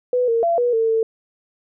sine tone with pitch steps, 496.6 / 460.3 / 679 / 485.2 / 451 / 447.7 Hz, B4 / A#4 / F5 / B4 / A4 / A4, +9 / -22 / -49 / -31 / +43 / +30 cents, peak -15 dBFS, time 0.13-1.03 s, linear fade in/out 2 ms, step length 150 ms, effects none

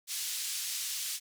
white band-pass noise, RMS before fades -36 dBFS, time 0.07-1.2 s, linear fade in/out 50 ms, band 3100 to 9400 Hz, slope 12 dB/octave, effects none

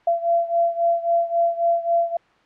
sine beating tone pair, 679 / 682.7 Hz, F5 / F5, -49 / -40 cents, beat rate 3.7 Hz, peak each -19 / -22 dBFS, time 0.07-2.17 s, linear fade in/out 5 ms, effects white hiss -56 dBFS RMS until 2.45 s + low-pass 2000 Hz 12 dB/octave

